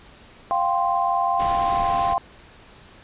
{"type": "chord", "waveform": "sine", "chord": "F suspended second", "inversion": "none", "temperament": "equal", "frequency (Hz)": [698.5, 784, 1046.5], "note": ["F5", "G5", "C6"], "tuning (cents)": [0, 0, 0], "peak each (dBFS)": -23, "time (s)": [0.51, 2.18], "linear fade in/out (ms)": 0}
{"type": "noise", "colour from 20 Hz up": "pink", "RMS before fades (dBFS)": -32, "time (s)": [1.39, 2.14], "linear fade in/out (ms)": 10}
{"effects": ["pink hiss -48 dBFS RMS until 3.03 s", "resampled to 8000 Hz"]}